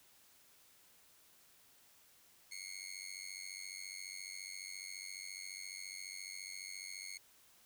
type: tone with amplitude modulation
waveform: 15% pulse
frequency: 2169 Hz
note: C#7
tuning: 38 cents flat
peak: -35 dBFS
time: 2.51-7.18 s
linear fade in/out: 10 ms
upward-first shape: sine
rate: 94.5 Hz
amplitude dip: 95%
effects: white hiss -66 dBFS RMS until 7.65 s